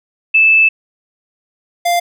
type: tone pair in turn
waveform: sine / square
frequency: 2628 / 696.1 Hz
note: E7 / F5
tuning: -6 / -6 cents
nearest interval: octave + major seventh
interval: 2300 cents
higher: first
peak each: -6 / -12 dBFS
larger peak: first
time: 0.34-0.69 / 1.85-2 s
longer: first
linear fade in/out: 10 ms
effects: none